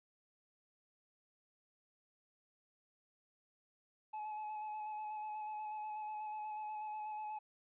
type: tone with vibrato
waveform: triangle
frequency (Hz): 853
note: G#5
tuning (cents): +46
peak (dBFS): -39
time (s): 4.13-7.39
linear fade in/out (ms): 10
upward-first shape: square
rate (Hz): 8.2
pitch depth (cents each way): 15
effects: resampled to 8000 Hz + 13-bit